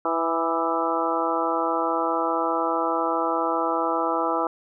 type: harmonic tone with a mistuned harmonic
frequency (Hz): 164.81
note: E3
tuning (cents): 0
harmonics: 2 / 3 / 4 / 5 / 6 / 7 / 8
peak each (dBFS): -29 / -29 / -29 / -29 / -29 / -29 / -29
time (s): 0.05-4.47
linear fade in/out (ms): 2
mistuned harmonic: 7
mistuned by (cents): +48
effects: none